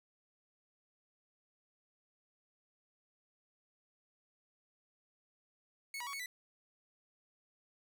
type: tone with pitch steps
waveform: sawtooth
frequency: 2205 / 967 / 1123 / 2214 / 1985 Hz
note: C#7 / B5 / C#6 / C#7 / B6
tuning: -10 / -37 / +22 / -3 / +8 cents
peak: -37 dBFS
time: 5.94-6.26 s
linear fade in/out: 2 ms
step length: 64 ms
effects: none